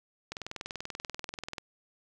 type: click train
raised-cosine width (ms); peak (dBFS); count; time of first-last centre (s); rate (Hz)
0.2; -20; 27; 0.32-1.582; 20.6
effects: none